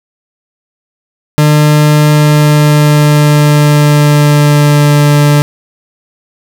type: tone with pitch glide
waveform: 40% pulse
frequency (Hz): 150 to 146.57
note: D3 to D3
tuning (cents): +37 to -3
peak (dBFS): -3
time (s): 1.38-5.42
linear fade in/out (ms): 0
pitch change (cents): -40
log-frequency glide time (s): 2-5.03
effects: none